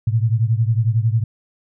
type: beating tone pair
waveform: sine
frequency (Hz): 109.9 / 120.9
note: A2 / B2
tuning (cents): -2 / -36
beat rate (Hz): 11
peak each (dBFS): -16 / -19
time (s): 0.07-1.24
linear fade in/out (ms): 5
effects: none